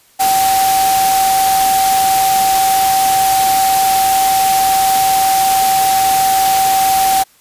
sine tone in noise, 770 Hz, G5, 31 cents flat, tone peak -10 dBFS, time 0.19-7.24 s, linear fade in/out 20 ms, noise white, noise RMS -18 dBFS, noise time 0.19-7.24 s, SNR +5 dB, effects white hiss -50 dBFS RMS until 7.4 s + resampled to 32000 Hz

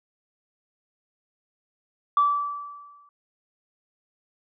sine tone with exponential decay, 1158 Hz, D6, 25 cents flat, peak -14 dBFS, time 2.17-3.09 s, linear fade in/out 2 ms, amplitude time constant 200 ms, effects tanh soft clip ceiling -11 dBFS

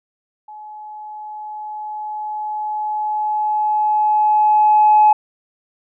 sine tone with level ramp, 850 Hz, G#5, 40 cents sharp, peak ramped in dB -33 to -6 dBFS, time 0.48-5.13 s, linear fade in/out 5 ms, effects tanh soft clip ceiling -3 dBFS

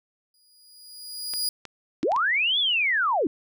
sawtooth tone with exponential growth, 4894 Hz, D#8, 29 cents flat, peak -20 dBFS, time 0.34-1.49 s, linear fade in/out 2 ms, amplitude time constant 250 ms
clicks, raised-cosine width 0.2 ms, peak -20 dBFS, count 5, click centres 1.337 / 1.653 / 2.03 / 2.119 / 2.163 s
sine linear two-way sweep, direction up then down, 256.3 to 3520 to 256.3 Hz, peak -20 dBFS, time 2.03-3.27 s, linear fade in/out 2 ms, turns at 2.59 s
effects none

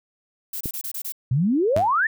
violet noise bursts, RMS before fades -30 dBFS, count 6, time 0.53-1.122 s, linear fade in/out 5 ms, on 77 ms, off 26 ms
click, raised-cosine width 3 ms, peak -16 dBFS, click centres 0.658 s
sine exponential sweep, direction up, 117.5 to 1864.7 Hz, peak -17 dBFS, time 1.31-2.07 s, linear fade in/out 5 ms
sawtooth tone with exponential decay, 102.6 Hz, G#2, 21 cents flat, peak -17 dBFS, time 1.76-1.93 s, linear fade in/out 5 ms, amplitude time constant 35 ms
effects none

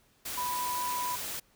sine tone in noise, 987.8 Hz, B5, in tune, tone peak -31 dBFS, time 0.37-1.16 s, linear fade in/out 10 ms, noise white, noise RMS -37 dBFS, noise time 0.25-1.4 s, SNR +3 dB, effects pink hiss -66 dBFS RMS until 1.55 s

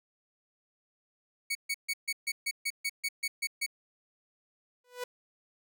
sawtooth tone bursts, 2232 Hz, C#7, 11 cents sharp, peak -26 dBFS, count 12, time 1.5-3.664 s, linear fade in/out 10 ms, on 52 ms, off 140 ms
sawtooth tone with exponential growth, 493.9 Hz, B4, in tune, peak -28 dBFS, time 4.84-5.04 s, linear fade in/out 5 ms, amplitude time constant 42 ms
effects none

